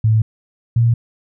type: tone pair in turn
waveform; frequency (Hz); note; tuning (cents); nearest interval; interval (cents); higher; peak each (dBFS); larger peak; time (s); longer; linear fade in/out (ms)
sine; 110 / 116.95; A2 / A#2; 0 / +6; minor second; 106; second; -10; neither; 0.04-0.22 / 0.76-0.94; neither; 5
effects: none